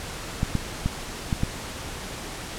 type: clicks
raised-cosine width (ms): 5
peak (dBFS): -10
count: 5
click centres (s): 0.431 / 0.553 / 0.86 / 1.328 / 1.434
effects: pink hiss -35 dBFS RMS until 2.58 s + low-pass 10000 Hz 12 dB/octave